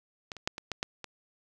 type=clicks; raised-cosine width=0.2 ms; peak=-20 / -27 / -11 / -21 / -15 / -13 / -22 dBFS; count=7; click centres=0.318 / 0.367 / 0.475 / 0.581 / 0.717 / 0.829 / 1.043 s; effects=none

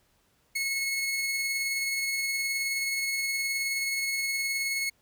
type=tone with tremolo; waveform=sawtooth; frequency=2185 Hz; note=C#7; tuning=26 cents flat; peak=-23 dBFS; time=0.55-4.9 s; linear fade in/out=10 ms; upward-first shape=sine; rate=19 Hz; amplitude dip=25%; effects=pink hiss -68 dBFS RMS until 5.01 s

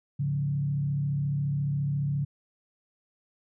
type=tone with frequency modulation; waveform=sine; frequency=142.3 Hz; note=C#3; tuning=46 cents sharp; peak=-25 dBFS; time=0.19-2.25 s; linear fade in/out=10 ms; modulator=34.4 Hz; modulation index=0.53; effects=none

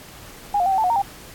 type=tone with pitch steps; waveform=sine; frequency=817 / 712 / 777 / 765 / 878 / 728 / 924 / 797 Hz; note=G#5 / F5 / G5 / G5 / A5 / F#5 / A#5 / G5; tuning=-29 / +33 / -16 / -42 / -4 / -28 / -16 / +28 cents; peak=-16 dBFS; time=0.54-1.02 s; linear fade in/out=5 ms; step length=60 ms; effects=pink hiss -42 dBFS RMS until 1.34 s + AAC 64 kbps

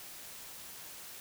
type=silence; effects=white hiss -48 dBFS RMS until 1.2 s

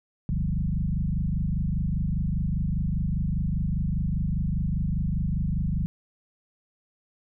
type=tone with frequency modulation; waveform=sine; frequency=105.9 Hz; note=G#2; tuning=34 cents sharp; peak=-23 dBFS; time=0.29-5.86 s; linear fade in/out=0 ms; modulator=25 Hz; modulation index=3.3; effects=none

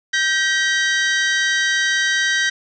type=tone pair together; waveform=sawtooth; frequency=1565.3 / 1908 Hz; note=G6 / A#6; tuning=-3 / +40 cents; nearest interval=minor third; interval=343 cents; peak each=-15 dBFS; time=0.13-2.5 s; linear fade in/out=10 ms; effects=resampled to 16000 Hz + 7-bit

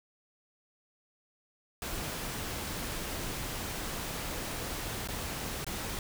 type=noise with dropouts; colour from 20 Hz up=pink; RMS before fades=-37 dBFS; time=1.82-5.99 s; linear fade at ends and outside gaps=1 ms; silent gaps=5.075-5.086 / 5.645-5.666 s; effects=none

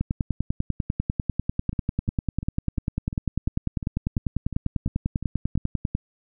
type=two click trains; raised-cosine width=5 ms; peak=-11 / -19 dBFS; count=61 / 12; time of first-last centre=0.01-5.951 / 1.73-5.576 s; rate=10.1 / 2.86 Hz; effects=none

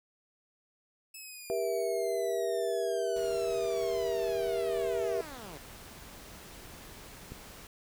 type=linear sweep; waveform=10% pulse; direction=down; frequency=2610 to 132 Hz; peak=-36 dBFS; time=1.14-5.58 s; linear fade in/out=5 ms
type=chord; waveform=sine; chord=E diminished; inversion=first; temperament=just; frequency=395.6 / 474.7 / 659.3 Hz; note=G4 / Bb4 / E5; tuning=+16 / +31 / 0 cents; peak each=-33 dBFS; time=1.5-5.21 s; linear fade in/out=0 ms
type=noise; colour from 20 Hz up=pink; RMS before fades=-49 dBFS; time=3.16-7.67 s; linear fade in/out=2 ms
type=click; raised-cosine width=3 ms; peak=-30 dBFS; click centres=7.32 s
effects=none

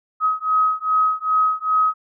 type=beating tone pair; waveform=sine; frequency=1267 / 1269.5 Hz; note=D#6 / D#6; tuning=+31 / +34 cents; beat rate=2.5 Hz; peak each=-19 / -19 dBFS; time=0.2-1.94 s; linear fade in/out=50 ms; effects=none

